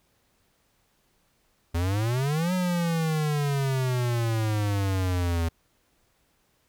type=exponential two-way sweep; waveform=square; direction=up then down; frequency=82 to 185.2 to 82 Hz; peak=-24 dBFS; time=1.74-5.49 s; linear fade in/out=10 ms; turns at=2.53 s; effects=pink hiss -68 dBFS RMS until 6.68 s